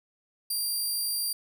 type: tone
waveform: 15% pulse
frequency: 4738 Hz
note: D8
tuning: 14 cents sharp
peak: -21 dBFS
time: 0.5-1.33 s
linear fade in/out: 5 ms
effects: none